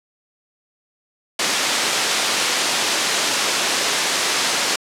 white band-pass noise, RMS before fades -20 dBFS, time 1.39-4.76 s, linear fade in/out 5 ms, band 250 to 6100 Hz, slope 12 dB/octave, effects low-pass 11000 Hz 12 dB/octave

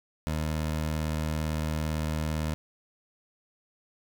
20% pulse tone, 77.78 Hz, D#2, in tune, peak -23 dBFS, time 0.27-2.54 s, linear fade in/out 0 ms, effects none

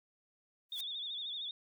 blue noise with exponential growth, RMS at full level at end -40 dBFS, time 0.69-0.81 s, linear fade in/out 5 ms, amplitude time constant 25 ms
sine tone with vibrato, 3540 Hz, A7, 10 cents sharp, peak -38 dBFS, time 0.72-1.51 s, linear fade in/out 2 ms, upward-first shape sine, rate 13 Hz, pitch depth 89 cents each way
effects none

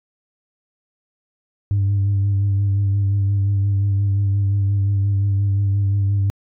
sine tone with vibrato, 99.5 Hz, G2, 26 cents sharp, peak -13 dBFS, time 1.71-6.3 s, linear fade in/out 0 ms, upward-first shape sine, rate 5.7 Hz, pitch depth 27 cents each way, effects tanh soft clip ceiling -13 dBFS

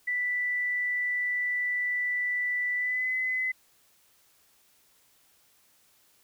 sine tone with pitch glide, 1975.5 to 2024 Hz, B6 to B6, 0 to +42 cents, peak -26 dBFS, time 0.07-3.52 s, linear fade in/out 10 ms, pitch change +42 cents, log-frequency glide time 2.76-3.09 s, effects white hiss -64 dBFS RMS until 6.23 s

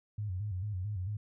sine tone with vibrato, 98 Hz, G2, in tune, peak -33 dBFS, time 0.18-1.17 s, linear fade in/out 5 ms, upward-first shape square, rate 4.5 Hz, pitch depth 120 cents each way, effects none

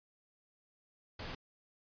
pink noise, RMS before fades -43 dBFS, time 1.19-1.35 s, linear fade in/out 5 ms, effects resampled to 11025 Hz

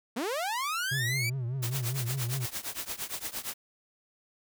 sawtooth linear sweep, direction up, 207.9 to 2352 Hz, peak -26 dBFS, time 0.16-1.3 s, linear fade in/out 10 ms
triangle tone with vibrato, 126.2 Hz, B2, 38 cents sharp, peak -28 dBFS, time 0.91-2.46 s, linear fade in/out 10 ms, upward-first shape triangle, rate 5 Hz, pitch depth 170 cents each way
white noise with tremolo, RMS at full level -33 dBFS, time 1.62-3.54 s, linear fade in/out 10 ms, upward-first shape triangle, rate 8.7 Hz, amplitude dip 95%
effects none

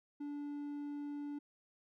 triangle tone, 289.9 Hz, D4, 22 cents flat, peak -38 dBFS, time 0.2-1.39 s, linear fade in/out 10 ms, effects none

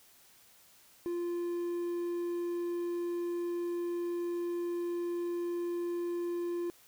triangle tone, 347.1 Hz, F4, 11 cents flat, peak -30 dBFS, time 1.06-6.7 s, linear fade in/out 0 ms, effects white hiss -61 dBFS RMS until 6.87 s

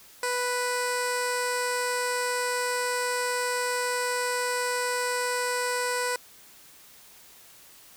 15% pulse tone with low-pass filter, 493.9 Hz, B4, in tune, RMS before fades -28 dBFS, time 0.23-6.16 s, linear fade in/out 2 ms, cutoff 9400 Hz, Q 2.2, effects white hiss -52 dBFS RMS until 7.96 s

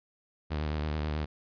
sawtooth tone with vibrato, 76 Hz, D#2, 40 cents flat, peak -26 dBFS, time 0.5-1.26 s, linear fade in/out 20 ms, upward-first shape triangle, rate 9.2 Hz, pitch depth 63 cents each way, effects resampled to 11025 Hz

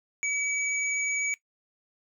sine tone pair together, 2284 / 6756 Hz, D7 / G#8, -49 / +29 cents, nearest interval octave + perfect fifth, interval 1878 cents, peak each -27 / -33 dBFS, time 0.23-1.34 s, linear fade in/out 0 ms, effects noise-tail reverb RT60 0.1 s tail -17 dB re dry

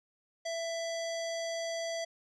square tone with low-pass filter, 664 Hz, E5, 12 cents sharp, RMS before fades -36 dBFS, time 0.45-2.05 s, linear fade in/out 10 ms, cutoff 5900 Hz, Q 2.6, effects none

